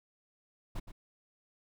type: noise with echo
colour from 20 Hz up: brown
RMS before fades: -35 dBFS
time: 0.75-0.8 s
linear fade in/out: 10 ms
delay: 120 ms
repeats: 1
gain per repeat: -10 dB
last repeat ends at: 0.92 s
effects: none